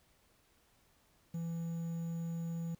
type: tone with quantisation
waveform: triangle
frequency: 166.8 Hz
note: E3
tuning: 21 cents sharp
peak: -34 dBFS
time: 1.34-2.75 s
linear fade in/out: 5 ms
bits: 10
effects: pink hiss -70 dBFS RMS until 2.79 s